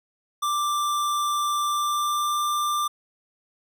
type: tone with pitch glide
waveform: square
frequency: 1179 to 1187.2 Hz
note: D6 to D6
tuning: +6 to +18 cents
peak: -23 dBFS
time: 0.42-2.88 s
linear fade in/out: 10 ms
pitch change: +12 cents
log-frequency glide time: 1.64-2.41 s
effects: none